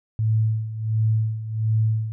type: tone with tremolo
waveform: sine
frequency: 110 Hz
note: A2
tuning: in tune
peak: -16 dBFS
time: 0.19-2.12 s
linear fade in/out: 0 ms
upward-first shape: sine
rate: 1.4 Hz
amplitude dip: 75%
effects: none